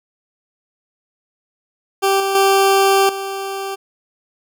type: tone with level steps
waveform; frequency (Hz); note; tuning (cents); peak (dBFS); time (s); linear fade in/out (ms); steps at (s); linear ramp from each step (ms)
20% pulse; 390.5; G4; -7; -8 / -12 / -6 / -18; 2.02-3.76; 20; 2.2 / 2.35 / 3.09; 2
effects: none